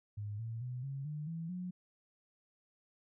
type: tone with pitch steps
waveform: sine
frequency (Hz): 103.83 / 113.88 / 124.91 / 137 / 150.27 / 164.82 / 180.78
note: G#2 / A#2 / B2 / C#3 / D3 / E3 / F#3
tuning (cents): 0 / -40 / +20 / -20 / +40 / 0 / -40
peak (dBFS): -38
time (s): 0.17-1.71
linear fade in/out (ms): 10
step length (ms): 220
effects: none